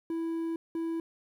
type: tone bursts at uneven times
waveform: triangle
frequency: 329.6 Hz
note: E4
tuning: in tune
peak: -28 dBFS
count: 2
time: 0.1-0.56 / 0.75-1 s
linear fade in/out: 2 ms
effects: 11-bit